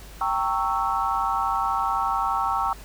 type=chord; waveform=sine; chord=G diminished seventh; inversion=none; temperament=equal with one note detuned; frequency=784 / 915.8 / 1108.7 / 1318.5 Hz; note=G5 / Bb5 / Db6 / Fb6; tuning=0 / -31 / 0 / 0 cents; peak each=-27 dBFS; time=0.21-2.73 s; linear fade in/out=2 ms; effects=added 50 Hz sine -42 dBFS peak until 2.84 s + pink hiss -46 dBFS RMS until 2.84 s